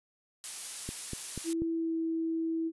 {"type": "noise", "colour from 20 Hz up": "blue", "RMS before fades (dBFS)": -37, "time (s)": [0.44, 1.53], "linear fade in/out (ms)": 0}
{"type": "click train", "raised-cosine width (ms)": 3, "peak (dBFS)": -24, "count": 4, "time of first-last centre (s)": [0.89, 1.62], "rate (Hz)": 4.11}
{"type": "tone with pitch glide", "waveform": "sine", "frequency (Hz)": [329.6, 326.4], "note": ["E4", "E4"], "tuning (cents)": [0, -17], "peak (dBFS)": -29, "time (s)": [1.44, 2.72], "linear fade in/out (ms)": 50, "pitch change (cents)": -17, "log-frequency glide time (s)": [1.73, 1.95]}
{"effects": ["resampled to 24000 Hz"]}